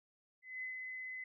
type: tone with ADSR envelope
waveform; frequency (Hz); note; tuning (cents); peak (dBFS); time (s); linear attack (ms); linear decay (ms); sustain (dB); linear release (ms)
sine; 2029; B6; +46; -39; 0.42-1.24; 200; 130; -3; 4
effects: none